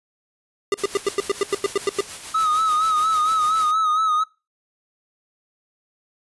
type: tone bursts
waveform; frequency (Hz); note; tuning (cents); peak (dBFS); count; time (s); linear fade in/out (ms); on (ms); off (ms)
square; 400; G4; +35; -17; 12; 0.72-2.007; 2; 22; 93
type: noise with tremolo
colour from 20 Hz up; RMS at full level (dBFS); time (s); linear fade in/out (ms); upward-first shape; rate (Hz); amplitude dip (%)
white; -33; 0.77-3.72; 20; sine; 6.8; 50
type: tone with vibrato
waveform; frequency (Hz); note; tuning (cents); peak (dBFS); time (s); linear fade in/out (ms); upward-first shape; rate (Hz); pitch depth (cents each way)
triangle; 1268; D#6; +32; -15; 2.34-4.24; 10; sine; 4.3; 56
effects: noise-tail reverb RT60 0.3 s tail -25 dB re dry + resampled to 24000 Hz

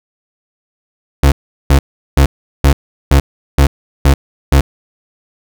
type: tone bursts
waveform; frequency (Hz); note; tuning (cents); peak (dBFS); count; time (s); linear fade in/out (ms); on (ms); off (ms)
35% pulse; 69.3; C#2; 0; -3; 8; 1.23-4.61; 5; 90; 380
effects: none

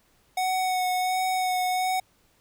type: tone with vibrato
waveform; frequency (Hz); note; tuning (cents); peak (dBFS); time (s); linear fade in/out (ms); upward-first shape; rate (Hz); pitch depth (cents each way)
square; 740; F#5; 0; -24; 0.37-2; 5; sine; 1.4; 17
effects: pink hiss -64 dBFS RMS until 2.4 s

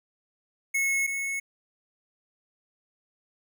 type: tone pair in turn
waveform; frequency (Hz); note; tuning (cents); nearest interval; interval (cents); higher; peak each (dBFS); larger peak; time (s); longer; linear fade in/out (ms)
square; 2186 / 2194; C#7 / C#7; -25 / -18; unison; 7; second; -24 / -29; first; 0.74-1.07 / 1.07-1.4; neither; 10
effects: none

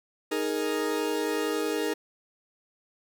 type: chord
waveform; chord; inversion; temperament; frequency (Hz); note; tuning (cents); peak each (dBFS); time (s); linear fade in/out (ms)
40% pulse; D# suspended fourth; none; equal; 311.1 / 415.3 / 466.2; D#4 / G#4 / A#4; 0 / 0 / 0; -30; 0.31-1.94; 10
effects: none

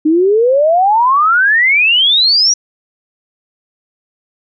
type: exponential sweep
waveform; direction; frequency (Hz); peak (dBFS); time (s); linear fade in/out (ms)
sine; up; 300 to 5860; -7; 0.05-2.54; 10
effects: none

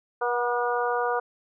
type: harmonic tone with a mistuned harmonic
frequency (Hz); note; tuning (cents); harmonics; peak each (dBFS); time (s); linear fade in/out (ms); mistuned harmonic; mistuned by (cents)
241.4; B3; -39; 2 / 3 / 4 / 5 / 6; -27 / -29 / -30 / -31 / -32; 0.21-1.2; 10; 3; +17
effects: none

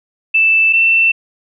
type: tone pair in turn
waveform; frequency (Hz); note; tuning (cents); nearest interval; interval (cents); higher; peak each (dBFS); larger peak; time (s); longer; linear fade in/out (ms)
sine; 2645 / 2680; E7 / E7; +5 / +28; unison; 23; second; -8; neither; 0.34-0.73 / 0.73-1.12; neither; 10
effects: none

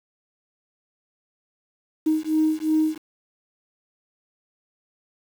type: beating tone pair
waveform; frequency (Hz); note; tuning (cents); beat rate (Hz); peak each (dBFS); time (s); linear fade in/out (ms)
sine; 311.1 / 313.9; D#4 / D#4; 0 / +15; 2.8; -21; 2.06-2.98; 10
effects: tanh soft clip ceiling -12 dBFS + 7-bit

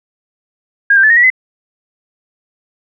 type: tone with pitch steps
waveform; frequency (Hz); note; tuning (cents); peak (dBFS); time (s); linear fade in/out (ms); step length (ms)
sine; 1625 / 1574 / 1739 / 1857 / 1934 / 2032; G#6 / G6 / A6 / A#6 / B6 / B6; -38 / +7 / -21 / -7 / -37 / +49; -5; 0.9-1.302; 5; 67
effects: none

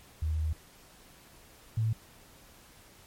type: tone pair in turn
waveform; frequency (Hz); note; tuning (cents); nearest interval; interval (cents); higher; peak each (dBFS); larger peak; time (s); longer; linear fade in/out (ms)
sine; 78.2 / 111.2; D#2 / A2; +9 / +19; tritone; 610; second; -27 / -25; second; 0.22-0.53 / 1.77-1.93; first; 5
effects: pink hiss -56 dBFS RMS until 3.06 s + MP3 64 kbps

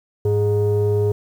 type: tone pair together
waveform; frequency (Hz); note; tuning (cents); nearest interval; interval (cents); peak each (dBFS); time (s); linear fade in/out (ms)
sine; 103.83 / 415.3; G#2 / G#4; 0 / 0; 2 octaves; 2400; -16; 0.25-1.12; 5
effects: tanh soft clip ceiling -12 dBFS + 8-bit

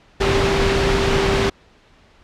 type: tone in noise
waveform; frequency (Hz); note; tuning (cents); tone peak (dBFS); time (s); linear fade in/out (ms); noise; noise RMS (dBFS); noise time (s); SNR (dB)
sine; 392.4; G4; +2; -19; 0.2-1.5; 10; pink; -18; 0.2-1.5; -4
effects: pink hiss -52 dBFS RMS until 2.23 s + low-pass 4000 Hz 12 dB/octave

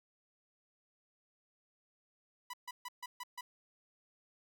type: tone bursts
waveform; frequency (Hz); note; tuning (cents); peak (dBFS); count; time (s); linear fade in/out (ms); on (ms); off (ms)
sawtooth; 987.8; B5; 0; -38; 6; 2.5-3.41; 5; 35; 140
effects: none

